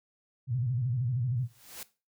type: tone with vibrato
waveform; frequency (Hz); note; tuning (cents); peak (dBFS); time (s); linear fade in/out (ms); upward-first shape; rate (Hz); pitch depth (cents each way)
sine; 123.47; B2; 0; -27; 0.47-1.48; 50; square; 13; 120
type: noise with exponential growth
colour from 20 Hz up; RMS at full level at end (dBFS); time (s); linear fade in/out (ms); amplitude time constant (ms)
white; -39; 1.37-1.83; 2; 100
effects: noise-tail reverb RT60 0.3 s tail -17 dB re dry